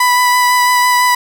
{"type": "tone with vibrato", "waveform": "30% pulse", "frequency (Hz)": 990, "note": "B5", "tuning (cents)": 4, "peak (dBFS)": -6, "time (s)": [0, 1.15], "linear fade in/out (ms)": 5, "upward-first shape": "sine", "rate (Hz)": 6, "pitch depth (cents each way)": 12, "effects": []}